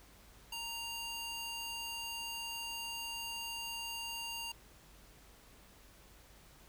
square tone with high-pass filter, 932.3 Hz, A#5, in tune, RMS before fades -42 dBFS, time 0.52-4.52 s, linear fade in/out 5 ms, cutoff 2000 Hz, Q 1.3, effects added 50 Hz sine -62 dBFS peak until 6.68 s + pink hiss -61 dBFS RMS until 6.68 s

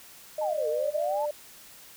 sine tone with pitch glide, 615 to 592 Hz, D#5 to D5, -20 to +14 cents, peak -27 dBFS, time 0.38-1.31 s, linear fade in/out 5 ms, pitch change -66 cents, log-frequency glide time 0.53-1.02 s
sine exponential two-way sweep, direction down then up, 911 to 440 to 911 Hz, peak -29 dBFS, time 0.41-1.26 s, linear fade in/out 10 ms, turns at 0.68 s
effects white hiss -50 dBFS RMS until 1.96 s

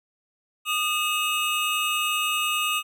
square tone cluster, 1226 / 2585 / 2864 Hz, D#6 / E7 / F7, -26 / -34 / +43 cents, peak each -28 dBFS, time 0.65-2.83 s, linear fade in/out 50 ms, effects none

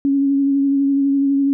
sine tone with vibrato, 277.2 Hz, C#4, in tune, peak -13 dBFS, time 0.05-1.53 s, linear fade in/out 0 ms, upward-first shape sine, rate 12 Hz, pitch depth 20 cents each way, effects none

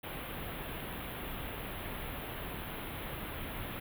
pink band-stop noise, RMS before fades -41 dBFS, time 0.03-3.8 s, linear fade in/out 10 ms, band 3500 to 11000 Hz, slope 48 dB/octave, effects none

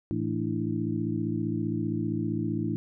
harmonic tone with a mistuned harmonic, 55.2 Hz, A1, 6 cents sharp, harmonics 2 / 3 / 4 / 5 / 6, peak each -33 / -33 / -33 / -33 / -33 dBFS, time 0.11-2.76 s, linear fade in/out 0 ms, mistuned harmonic 5, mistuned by +120 cents, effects none

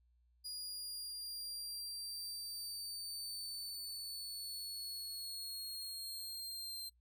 sawtooth linear sweep, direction down, 4883 to 4149 Hz, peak -40 dBFS, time 0.44-6.9 s, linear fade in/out 20 ms, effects noise-tail reverb RT60 0.1 s tail -22 dB re dry + added 60 Hz sine -69 dBFS peak until 7 s

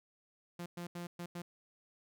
sawtooth tone bursts at uneven times, 173.8 Hz, F3, 8 cents flat, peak -37 dBFS, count 5, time 0.59-0.66 / 0.77-0.87 / 0.95-1.07 / 1.19-1.26 / 1.35-1.42 s, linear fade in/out 5 ms, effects none

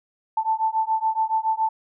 sine beating tone pair, 880 / 887.1 Hz, A5 / A5, 0 / +14 cents, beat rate 7.1 Hz, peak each -23 dBFS, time 0.37-1.69 s, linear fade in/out 5 ms, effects none

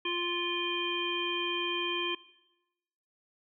harmonic tone, 349.2 Hz, F4, in tune, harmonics 1 / 3 / 5 / 7 / 9, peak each -35 / -37 / -43 / -35 / -34 dBFS, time 0.05-2.15 s, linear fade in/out 5 ms, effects noise-tail reverb RT60 1.0 s tail -20 dB re dry

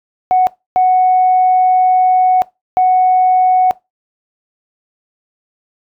sine tone bursts at uneven times, 740 Hz, F#5, in tune, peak -6 dBFS, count 3, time 0.31-0.47 / 0.76-2.42 / 2.77-3.71 s, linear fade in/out 0 ms, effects noise-tail reverb RT60 0.2 s tail -21 dB re dry + tanh soft clip ceiling -3 dBFS

